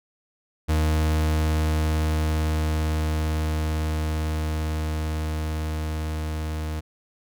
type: tone with level ramp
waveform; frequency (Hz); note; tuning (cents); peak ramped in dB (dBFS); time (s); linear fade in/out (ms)
40% pulse; 77.78; D#2; 0; -18 to -26; 0.68-6.81; 20
effects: none